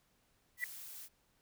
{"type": "noise", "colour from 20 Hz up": "blue", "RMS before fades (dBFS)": -49, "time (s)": [0.57, 1.09], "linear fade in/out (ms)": 50}
{"type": "tone with exponential growth", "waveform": "sine", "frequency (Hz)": 1963, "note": "B6", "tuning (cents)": -11, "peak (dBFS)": -29, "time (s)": [0.57, 0.64], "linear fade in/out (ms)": 1, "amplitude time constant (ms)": 15}
{"effects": ["pink hiss -74 dBFS RMS until 1.41 s"]}